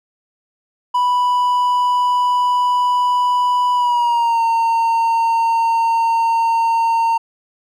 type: tone with pitch glide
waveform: triangle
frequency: 987 to 915.6 Hz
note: B5 to A#5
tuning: -1 to -31 cents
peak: -11 dBFS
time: 0.94-7.18 s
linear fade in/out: 10 ms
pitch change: -130 cents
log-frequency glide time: 3.74-4.42 s
effects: none